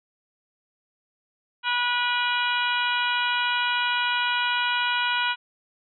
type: harmonic tone with a mistuned harmonic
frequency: 486.7 Hz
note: B4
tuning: 25 cents flat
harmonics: 2 / 3 / 4 / 5 / 6 / 7 / 8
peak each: -27 / -26 / -36 / -30 / -29 / -33 / -37 dBFS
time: 1.63-5.36 s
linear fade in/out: 50 ms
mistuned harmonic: 7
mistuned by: -43 cents
effects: none